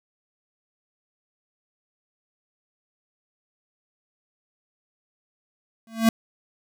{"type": "tone with exponential growth", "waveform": "square", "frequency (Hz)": 225.5, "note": "A3", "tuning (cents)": 43, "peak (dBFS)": -12, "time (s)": [5.87, 6.09], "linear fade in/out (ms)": 2, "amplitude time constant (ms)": 47, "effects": []}